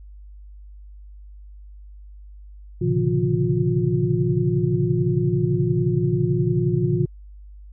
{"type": "tone cluster", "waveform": "sine", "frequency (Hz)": [115, 133.6, 145, 171.2, 356.2], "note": ["A#2", "C3", "D3", "F3", "F4"], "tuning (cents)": [-23, 36, -22, -34, 34], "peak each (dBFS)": -24, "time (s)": [2.81, 7.06], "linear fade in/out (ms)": 10, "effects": ["added 50 Hz sine -39 dBFS peak until 7.72 s"]}